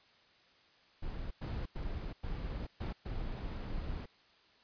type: noise bursts at uneven times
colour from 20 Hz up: brown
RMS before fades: -39 dBFS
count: 6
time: 1.02-1.31 / 1.41-1.66 / 1.75-2.13 / 2.23-2.67 / 2.8-2.93 / 3.05-4.06 s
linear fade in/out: 10 ms
effects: white hiss -65 dBFS RMS until 4.63 s + resampled to 11025 Hz